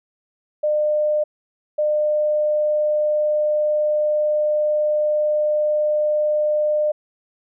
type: tone pair in turn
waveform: sine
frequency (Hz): 603 / 603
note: D5 / D5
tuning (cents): +46 / +46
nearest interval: unison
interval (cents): 0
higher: neither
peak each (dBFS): -16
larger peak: neither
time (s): 0.63-1.24 / 1.78-6.92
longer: second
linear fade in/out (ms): 10
effects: none